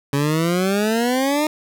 20% pulse exponential sweep, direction up, 138.4 to 309.8 Hz, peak -12 dBFS, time 0.13-1.47 s, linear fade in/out 2 ms, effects none

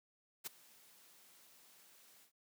white noise with ADSR envelope, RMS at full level -41 dBFS, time 0.44-2.32 s, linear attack 27 ms, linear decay 12 ms, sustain -23 dB, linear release 100 ms, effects high-pass 150 Hz 12 dB/octave

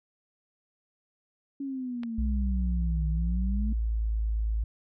sine exponential two-way sweep, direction down then up, 280.4 to 155.3 to 220.5 Hz, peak -31 dBFS, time 1.6-3.73 s, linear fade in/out 5 ms, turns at 3.07 s
click, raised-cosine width 0.3 ms, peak -26 dBFS, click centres 2.034 s
sine tone with pitch glide, 61.4 to 54.39 Hz, B1 to A1, -9 to -19 cents, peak -25 dBFS, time 2.18-4.64 s, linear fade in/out 5 ms, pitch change -210 cents, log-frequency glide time 2.73-4.1 s
effects none

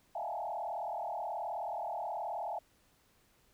sine tone with frequency modulation, 765 Hz, G5, 42 cents flat, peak -35 dBFS, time 0.15-2.59 s, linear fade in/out 5 ms, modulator 38.8 Hz, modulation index 3.2, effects pink hiss -69 dBFS RMS until 3.53 s

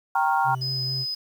sine chord, G half-diminished seventh, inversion none, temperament equal with one note detuned, 784 / 932.3 / 1089.7 / 1396.9 Hz, G5 / Bb5 / Db6 / F6, 0 / 0 / -30 / 0 cents, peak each -23 / -23 / -28 / -27 dBFS, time 0.15-0.55 s, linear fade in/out 5 ms
triangle tone with vibrato, 130 Hz, C3, 11 cents flat, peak -27 dBFS, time 0.44-1.06 s, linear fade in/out 50 ms, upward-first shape sine, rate 4.5 Hz, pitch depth 24 cents each way
sine tone, 5030 Hz, D#8, 18 cents sharp, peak -26 dBFS, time 0.61-1.15 s, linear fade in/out 10 ms
effects 8-bit

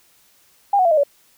sine tone with pitch steps, 805 / 738.2 / 676.9 / 620.7 / 569.2 Hz, G5 / F#5 / E5 / D#5 / C#5, +46 / -4 / +46 / -4 / +46 cents, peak -12 dBFS, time 0.73-1.035 s, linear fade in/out 5 ms, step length 61 ms, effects white hiss -56 dBFS RMS until 1.37 s

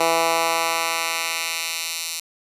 10% pulse tone with high-pass filter sweep, 165.3 Hz, E3, 5 cents sharp, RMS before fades -23 dBFS, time 0-2.2 s, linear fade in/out 5 ms, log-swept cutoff 560 to 4400 Hz, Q 0.87, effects resampled to 32000 Hz

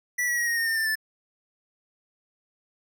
square tone with pitch steps, 1958 / 1927.7 / 1897.9 / 1868.5 / 1839.6 / 1811.1 / 1783.1 / 1755.5 Hz, B6 / B6 / A#6 / A#6 / A#6 / A6 / A6 / A6, -15 / -42 / +31 / +4 / -23 / +50 / +23 / -4 cents, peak -24 dBFS, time 0.18-0.956 s, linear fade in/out 10 ms, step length 97 ms, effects none

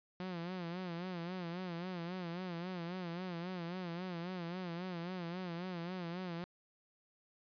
sawtooth tone with vibrato, 176.7 Hz, F3, 21 cents sharp, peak -36 dBFS, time 0.2-6.44 s, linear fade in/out 0 ms, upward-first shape sine, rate 3.7 Hz, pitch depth 99 cents each way, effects resampled to 11025 Hz

